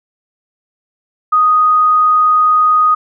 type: tone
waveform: sine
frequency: 1244.5 Hz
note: D#6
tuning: in tune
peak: -7 dBFS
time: 1.32-2.95 s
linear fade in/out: 10 ms
effects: none